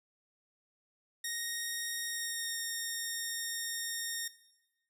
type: tone with pitch glide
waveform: 10% pulse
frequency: 1864 to 1845.8 Hz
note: A#6 to A#6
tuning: -1 to -18 cents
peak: -26 dBFS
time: 1.24-4.28 s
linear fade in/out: 5 ms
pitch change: -17 cents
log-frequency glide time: 2.07-2.56 s
effects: noise-tail reverb RT60 1.0 s tail -17 dB re dry